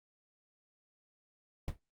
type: noise with exponential decay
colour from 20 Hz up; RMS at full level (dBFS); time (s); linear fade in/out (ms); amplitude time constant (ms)
brown; -32; 1.68-1.79; 1; 22
effects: noise-tail reverb RT60 0.1 s tail -19 dB re dry + Opus 48 kbps